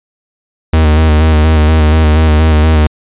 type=tone with vibrato; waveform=45% pulse; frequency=77.78 Hz; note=D#2; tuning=in tune; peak=-5 dBFS; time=0.73-2.87 s; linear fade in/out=5 ms; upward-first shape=square; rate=4.2 Hz; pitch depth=33 cents each way; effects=resampled to 8000 Hz